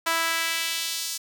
sawtooth tone with high-pass filter sweep, 329.6 Hz, E4, in tune, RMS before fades -27 dBFS, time 0.06-1.18 s, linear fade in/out 10 ms, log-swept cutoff 1100 to 5600 Hz, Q 1.2, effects none

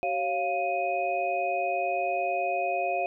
sine tone cluster, 381.6 / 551 / 700 / 2499 Hz, G4 / C#5 / F5 / D#7, -47 / -11 / +4 / +7 cents, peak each -35 / -32 / -27 / -34 dBFS, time 0.03-3.06 s, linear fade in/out 0 ms, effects none

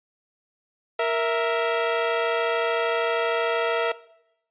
sawtooth tone pair together, 466.2 / 659.3 Hz, A#4 / E5, 0 / 0 cents, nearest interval tritone, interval 600 cents, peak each -20 dBFS, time 0.99-3.92 s, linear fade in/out 5 ms, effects noise-tail reverb RT60 0.8 s tail -19 dB re dry + resampled to 8000 Hz

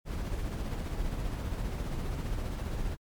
brown noise with tremolo, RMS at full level -32 dBFS, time 0.05-2.97 s, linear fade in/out 50 ms, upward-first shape sine, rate 15 Hz, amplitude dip 35%, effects MP3 96 kbps

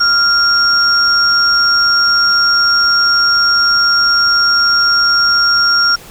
sine tone pair together, 1392 / 5554 Hz, F6 / F8, -6 / -10 cents, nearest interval 2 octaves, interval 2396 cents, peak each -11 dBFS, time 0-5.96 s, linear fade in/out 10 ms, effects pink hiss -36 dBFS RMS until 6.1 s

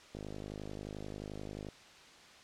click train, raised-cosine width 2 ms, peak -30 dBFS, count 80, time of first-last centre 0.15-1.687 s, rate 51.4 Hz, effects white hiss -56 dBFS RMS until 2.43 s + low-pass 5000 Hz 12 dB/octave

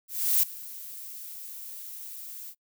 violet noise with ADSR envelope, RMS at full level -21 dBFS, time 0.08-2.55 s, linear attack 350 ms, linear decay 5 ms, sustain -20 dB, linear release 65 ms, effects noise-tail reverb RT60 0.1 s tail -23 dB re dry

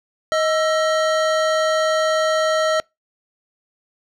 square tone pair together, 629 / 1331.8 Hz, D#5 / E6, +19 / +17 cents, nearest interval octave + minor second, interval 1298 cents, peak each -18 / -23 dBFS, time 0.32-2.8 s, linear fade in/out 0 ms, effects noise-tail reverb RT60 0.2 s tail -26 dB re dry + low-pass 6000 Hz 12 dB/octave

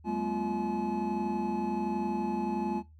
triangle tone cluster, 192.4 / 213.7 / 245.4 / 345.7 / 853 Hz, G3 / G#3 / B3 / F4 / G#5, -32 / +50 / -11 / -18 / +46 cents, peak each -37 / -31 / -36 / -33 / -33 dBFS, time 0.04-2.83 s, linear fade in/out 50 ms, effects noise-tail reverb RT60 0.2 s tail -18 dB re dry + added 78 Hz sine -52 dBFS peak until 2.99 s

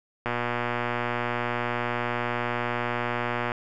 click train, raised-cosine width 0.5 ms, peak -12 dBFS, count 392, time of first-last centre 0.26-3.518 s, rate 120 Hz, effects none

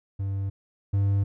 triangle tone pair in turn, 98 / 99.37 Hz, G2 / G2, 0 / +24 cents, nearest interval unison, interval 24 cents, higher second, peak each -24 / -18 dBFS, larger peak second, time 0.19-0.5 / 0.93-1.24 s, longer neither, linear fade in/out 10 ms, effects none

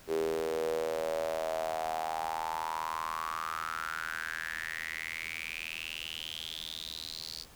sawtooth tone with high-pass filter sweep, 80.3 Hz, E2, 45 cents flat, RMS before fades -36 dBFS, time 0.07-7.46 s, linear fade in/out 50 ms, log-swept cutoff 390 to 4600 Hz, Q 7.9, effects pink hiss -55 dBFS RMS until 7.55 s

